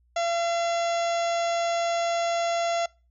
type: harmonic tone with a mistuned harmonic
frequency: 681 Hz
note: F5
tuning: 44 cents flat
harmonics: 1 / 2 / 3 / 4 / 5 / 6 / 7 / 8 / 9 / 10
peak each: -24 / -34 / -36 / -40 / -39 / -44 / -46 / -44 / -43 / -43 dBFS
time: 0.16-2.86 s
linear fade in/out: 5 ms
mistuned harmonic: 9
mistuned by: +71 cents
effects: noise-tail reverb RT60 0.3 s tail -24 dB re dry + added 60 Hz sine -61 dBFS peak until 3.1 s